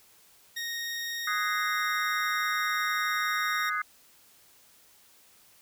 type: tone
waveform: 20% pulse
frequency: 1864.7 Hz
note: A#6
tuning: in tune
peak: -27 dBFS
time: 0.56-3.7 s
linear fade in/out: 10 ms
type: chord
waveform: sine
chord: Ab dominant seventh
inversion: second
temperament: just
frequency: 1245.9 / 1495.1 / 1661.2 / 2077 Hz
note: Eb6 / Gb6 / Ab6 / C7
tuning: +2 / +18 / 0 / -13 cents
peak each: -30 / -34 / -35 / -35 dBFS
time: 1.27-3.82 s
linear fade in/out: 5 ms
effects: white hiss -59 dBFS RMS until 5.61 s